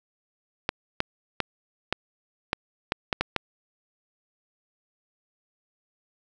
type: clicks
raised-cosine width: 0.3 ms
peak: -7 dBFS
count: 9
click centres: 0.691 / 1.004 / 1.403 / 1.926 / 2.531 / 2.921 / 3.128 / 3.21 / 3.363 s
effects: none